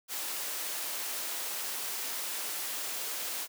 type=high-pass noise; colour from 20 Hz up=white; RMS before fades=-36 dBFS; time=0.08-3.48 s; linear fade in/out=50 ms; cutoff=350 Hz; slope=12 dB/octave; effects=none